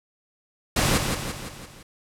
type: noise with echo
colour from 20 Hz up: pink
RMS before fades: -21 dBFS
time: 0.76-0.98 s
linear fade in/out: 5 ms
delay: 170 ms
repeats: 5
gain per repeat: -5 dB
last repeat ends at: 1.83 s
effects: low-pass 11000 Hz 12 dB/octave